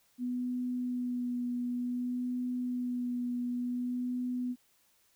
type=tone with vibrato; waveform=sine; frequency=246.6 Hz; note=B3; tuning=2 cents flat; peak=-31 dBFS; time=0.18-4.56 s; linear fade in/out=50 ms; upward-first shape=sine; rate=0.55 Hz; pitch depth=16 cents each way; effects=white hiss -69 dBFS RMS until 5.15 s